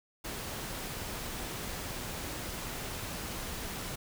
pink noise, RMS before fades -39 dBFS, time 0.24-3.96 s, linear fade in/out 10 ms, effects none

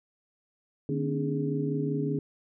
sine tone cluster, 150.2 / 239.2 / 274.2 / 299.5 / 414.6 Hz, D3 / A#3 / C#4 / D4 / G#4, +39 / +45 / -19 / +34 / -3 cents, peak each -30 / -37 / -32 / -36 / -33 dBFS, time 0.89-2.19 s, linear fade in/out 2 ms, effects none

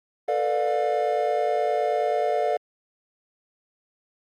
triangle chord, B half-diminished seventh, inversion third, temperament just, 444.5 / 493.9 / 592.7 / 711.2 Hz, A4 / B4 / D5 / F5, +18 / 0 / +16 / +31 cents, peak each -25 / -29 / -24 / -23 dBFS, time 0.28-2.57 s, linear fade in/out 5 ms, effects Opus 32 kbps

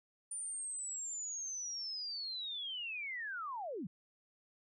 sine linear sweep, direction down, 9300 to 146.83 Hz, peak -39 dBFS, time 0.31-3.87 s, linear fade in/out 5 ms, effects none

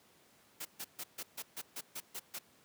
white noise bursts, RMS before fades -42 dBFS, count 10, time 0.6-2.39 s, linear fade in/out 10 ms, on 53 ms, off 140 ms, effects pink hiss -65 dBFS RMS until 2.64 s + high-pass 150 Hz 12 dB/octave

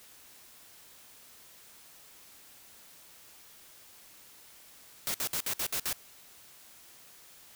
white noise bursts, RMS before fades -32 dBFS, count 7, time 5.07-5.928 s, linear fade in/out 0 ms, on 72 ms, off 59 ms, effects white hiss -55 dBFS RMS until 7.55 s

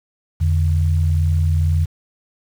sine tone pair together, 84.65 / 146.83 Hz, E2 / D3, +46 / 0 cents, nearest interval minor seventh, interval 954 cents, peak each -14 / -22 dBFS, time 0.4-1.86 s, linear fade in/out 20 ms, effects 7-bit

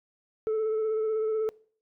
sine tone with vibrato, 437 Hz, A4, 12 cents flat, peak -22 dBFS, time 0.47-1.49 s, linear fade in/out 0 ms, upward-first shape sine, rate 16 Hz, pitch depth 23 cents each way, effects noise-tail reverb RT60 0.5 s tail -25 dB re dry + tanh soft clip ceiling -24 dBFS

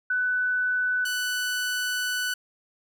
sine / sawtooth tone pair in turn, 1496 / 1490 Hz, F#6 / F#6, +19 / +12 cents, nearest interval unison, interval 7 cents, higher first, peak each -22 dBFS, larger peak neither, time 0.1-1.05 / 1.05-2.34 s, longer second, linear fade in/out 5 ms, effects none

